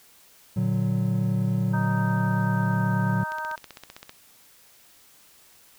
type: chord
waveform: triangle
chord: Bb augmented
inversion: none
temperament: equal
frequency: 116.54 / 146.83 / 185 Hz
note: Bb2 / D3 / F#3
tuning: 0 / 0 / 0 cents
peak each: -23 / -27 / -23 dBFS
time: 0.56-3.24 s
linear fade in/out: 10 ms
type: harmonic tone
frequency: 311.1 Hz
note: D#4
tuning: in tune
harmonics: 2 / 3 / 4 / 5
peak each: -40 / -31 / -39 / -33 dBFS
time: 1.73-3.56 s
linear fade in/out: 10 ms
type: click train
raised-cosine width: 0.2 ms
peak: -23 dBFS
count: 13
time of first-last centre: 3.32-4.094 s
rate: 15.5 Hz
effects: white hiss -55 dBFS RMS until 5.78 s